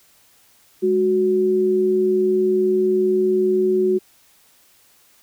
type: tone pair together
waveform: sine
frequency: 207.7 / 370 Hz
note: G#3 / F#4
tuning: 0 / 0 cents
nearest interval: minor seventh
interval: 1000 cents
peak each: -24 / -15 dBFS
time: 0.82-3.99 s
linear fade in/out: 20 ms
effects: white hiss -55 dBFS RMS until 5.22 s